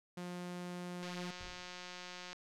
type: tone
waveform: sawtooth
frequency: 177.7 Hz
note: F3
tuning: 30 cents sharp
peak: -38 dBFS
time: 0.17-1.31 s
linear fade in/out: 5 ms
type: click train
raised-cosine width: 0.2 ms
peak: -30 dBFS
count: 235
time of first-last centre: 1.03-2.33 s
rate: 180 Hz
type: noise with exponential decay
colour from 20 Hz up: brown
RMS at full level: -49 dBFS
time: 1.4-1.96 s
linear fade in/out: 2 ms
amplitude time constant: 120 ms
effects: low-pass 10000 Hz 12 dB/octave